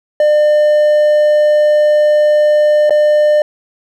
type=tone with dropouts; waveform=triangle; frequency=600 Hz; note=D5; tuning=37 cents sharp; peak=-5 dBFS; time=0.2-3.42 s; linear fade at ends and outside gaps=2 ms; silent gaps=2.896-2.906 s; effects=none